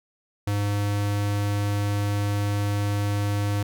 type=tone; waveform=square; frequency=102.2 Hz; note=G#2; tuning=27 cents flat; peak=-23 dBFS; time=0.47-3.63 s; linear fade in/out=5 ms; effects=none